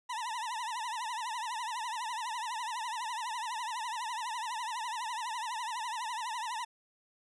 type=tone with vibrato; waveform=40% pulse; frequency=932.3 Hz; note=A#5; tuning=in tune; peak=-34 dBFS; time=0.09-6.65 s; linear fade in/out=10 ms; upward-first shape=triangle; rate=12 Hz; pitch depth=170 cents each way; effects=resampled to 24000 Hz